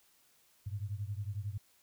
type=beating tone pair; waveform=sine; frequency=98 / 109 Hz; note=G2 / A2; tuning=0 / -16 cents; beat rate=11 Hz; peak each=-38 / -40 dBFS; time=0.66-1.58 s; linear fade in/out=10 ms; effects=white hiss -68 dBFS RMS until 1.82 s